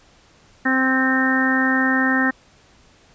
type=harmonic tone; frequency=261.6 Hz; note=C4; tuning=in tune; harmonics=1 / 2 / 3 / 4 / 5 / 6 / 7; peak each=-19 / -30 / -28 / -30 / -28 / -24 / -20 dBFS; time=0.65-2.31 s; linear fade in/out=10 ms; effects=pink hiss -53 dBFS RMS until 3.14 s + resampled to 16000 Hz